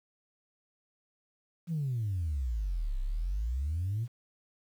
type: exponential two-way sweep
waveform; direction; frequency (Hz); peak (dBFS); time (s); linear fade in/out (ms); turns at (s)
sine; down then up; 174.61 to 31.4 to 123.2; -28; 1.67-4.08; 50; 2.99
effects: tanh soft clip ceiling -26 dBFS + 10-bit